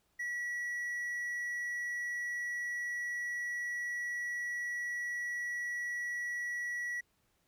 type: tone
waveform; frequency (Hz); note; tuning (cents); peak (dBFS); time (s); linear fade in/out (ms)
triangle; 1936; B6; -35; -33; 0.19-7.01; 10
effects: pink hiss -75 dBFS RMS until 7.47 s

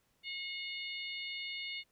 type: harmonic tone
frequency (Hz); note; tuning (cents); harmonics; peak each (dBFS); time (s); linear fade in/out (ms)
722; F#5; -43; 3 / 4 / 5 / 6; -42 / -44 / -46 / -48; 0.23-1.84; 50
effects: pink hiss -75 dBFS RMS until 1.91 s

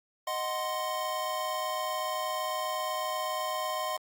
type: chord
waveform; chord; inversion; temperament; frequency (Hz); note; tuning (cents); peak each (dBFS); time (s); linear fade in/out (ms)
square; C diminished; first; equal; 622.3 / 740 / 1046.5; Eb5 / Gb5 / C6; 0 / 0 / 0; -36 / -38 / -34; 0.27-3.97; 5
effects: Opus 48 kbps

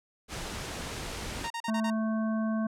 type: noise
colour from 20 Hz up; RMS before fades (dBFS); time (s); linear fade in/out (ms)
pink; -37; 0.28-1.5; 50
type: tone bursts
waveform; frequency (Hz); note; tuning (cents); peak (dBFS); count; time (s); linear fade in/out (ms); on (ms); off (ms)
sawtooth; 928; A#5; -8; -29; 5; 1.44-1.903; 5; 63; 37
type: harmonic tone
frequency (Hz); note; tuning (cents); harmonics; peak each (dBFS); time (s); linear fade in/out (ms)
220; A3; 0; 1 / 3 / 5 / 7; -27 / -37 / -41 / -44; 1.68-2.67; 5
effects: low-pass 9000 Hz 12 dB/octave

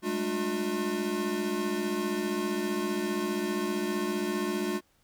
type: tone cluster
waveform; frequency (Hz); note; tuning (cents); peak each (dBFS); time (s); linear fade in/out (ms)
square; 199.7 / 214.9 / 298.8 / 359; G3 / A3 / D4 / F4; +32 / -41 / +30 / +48; -38 / -35 / -36 / -32; 0.02-4.81; 50
effects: pink hiss -68 dBFS RMS until 5.03 s

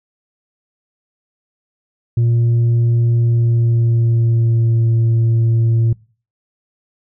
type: tone with pitch glide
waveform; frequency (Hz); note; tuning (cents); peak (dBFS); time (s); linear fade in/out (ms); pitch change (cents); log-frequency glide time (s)
sine; 117.5 to 114.55; A#2 to A#2; +14 to -30; -8; 2.17-5.93; 5; -44; 3.16-4.88
effects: noise-tail reverb RT60 0.4 s tail -25 dB re dry + tanh soft clip ceiling -10 dBFS

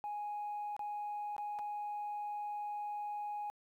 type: tone with dropouts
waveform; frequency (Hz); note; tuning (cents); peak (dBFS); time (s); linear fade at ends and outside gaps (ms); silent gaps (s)
sine; 830.6; G#5; 0; -36; 0.04-3.5; 0; 0.765-0.793 / 1.365-1.381 / 1.588-1.592
effects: tanh soft clip ceiling -35 dBFS + 12-bit

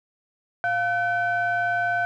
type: ring-modulated tone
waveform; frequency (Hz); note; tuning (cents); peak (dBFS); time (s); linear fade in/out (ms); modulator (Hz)
triangle; 408.1; G#4; -30; -16; 0.64-2.05; 0; 1110
effects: none

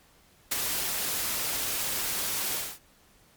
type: noise with ADSR envelope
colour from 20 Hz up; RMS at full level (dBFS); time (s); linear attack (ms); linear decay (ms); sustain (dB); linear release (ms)
white; -25; 0.51-2.79; 12; 17; -5; 240
effects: pink hiss -60 dBFS RMS until 3.36 s + MP3 96 kbps

